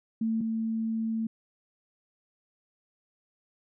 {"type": "tone pair in turn", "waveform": "sine", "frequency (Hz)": [223.8, 223.8], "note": ["A3", "A3"], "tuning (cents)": [30, 30], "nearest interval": "unison", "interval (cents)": 0, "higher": "neither", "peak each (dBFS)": [-25, -27], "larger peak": "first", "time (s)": [[0.21, 0.41], [0.41, 1.27]], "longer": "second", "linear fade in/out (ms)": 5, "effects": []}